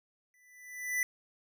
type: tone with exponential growth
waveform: square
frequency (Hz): 1988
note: B6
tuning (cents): +11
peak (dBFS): -27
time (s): 0.34-1.03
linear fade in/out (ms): 1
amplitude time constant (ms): 150
effects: none